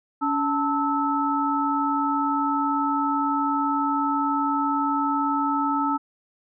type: tone cluster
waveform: sine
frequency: 282.8 / 886 / 1304 Hz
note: C#4 / A5 / E6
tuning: +35 / +12 / -19 cents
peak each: -25 dBFS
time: 0.21-5.98 s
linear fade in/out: 20 ms
effects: none